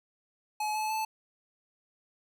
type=tone with pitch steps; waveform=square; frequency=851 / 862.4 / 873.9 Hz; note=G#5 / A5 / A5; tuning=+42 / -35 / -12 cents; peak=-30 dBFS; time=0.6-1.05 s; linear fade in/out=5 ms; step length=150 ms; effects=none